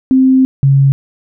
sine tone pair in turn, 261.6 / 137.46 Hz, C4 / C#3, 0 / -14 cents, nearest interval major seventh, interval 1114 cents, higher first, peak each -5 dBFS, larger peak neither, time 0.11-0.45 / 0.63-0.92 s, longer first, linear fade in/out 0 ms, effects none

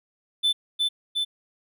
triangle tone with echo, 3520 Hz, A7, in tune, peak -17 dBFS, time 0.43-0.53 s, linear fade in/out 20 ms, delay 360 ms, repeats 2, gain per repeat -2 dB, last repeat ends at 1.25 s, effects none

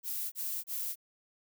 violet noise bursts, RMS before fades -36 dBFS, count 3, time 0.03-0.958 s, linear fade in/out 50 ms, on 290 ms, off 29 ms, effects none

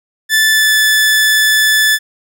sawtooth tone with pitch glide, 1753 to 1740.9 Hz, A6 to A6, -7 to -19 cents, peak -5 dBFS, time 0.29-1.99 s, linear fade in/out 50 ms, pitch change -12 cents, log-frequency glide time 0.51-0.75 s, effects none

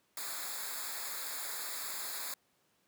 white noise with comb filter, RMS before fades -40 dBFS, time 0.17-2.34 s, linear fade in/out 2 ms, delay 0.34 ms, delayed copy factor -0.9, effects pink hiss -73 dBFS RMS until 2.87 s + high-pass 150 Hz 12 dB/octave

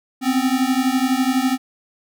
square beating tone pair, 253.8 / 265.8 Hz, B3 / C4, +47 / +27 cents, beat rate 12 Hz, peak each -20 dBFS, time 0.21-1.58 s, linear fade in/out 50 ms, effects none

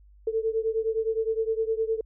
sine beating tone pair, 442.1 / 451.8 Hz, A4 / A4, +8 / +46 cents, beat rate 9.7 Hz, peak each -26 / -28 dBFS, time 0.27-2.01 s, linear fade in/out 5 ms, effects added 50 Hz sine -51 dBFS peak until 2.05 s

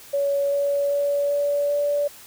sine tone with pitch steps, 563 / 566.9 / 570.9 / 574.8 / 578.8 Hz, C#5 / C#5 / D5 / D5 / D5, +27 / +39 / -49 / -37 / -25 cents, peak -19 dBFS, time 0.13-2.08 s, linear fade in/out 10 ms, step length 390 ms, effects white hiss -45 dBFS RMS until 2.26 s

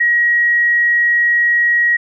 sine tone, 1900 Hz, A#6, 33 cents sharp, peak -10 dBFS, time 0-1.97 s, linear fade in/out 10 ms, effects none

